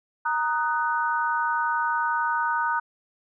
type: chord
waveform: sine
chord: D# minor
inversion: second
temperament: just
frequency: 933.4 / 1244.5 / 1493.4 Hz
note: A#5 / D#6 / F#6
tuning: +2 / 0 / +16 cents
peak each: -25 / -28 / -27 dBFS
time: 0.25-2.8 s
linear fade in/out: 10 ms
effects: none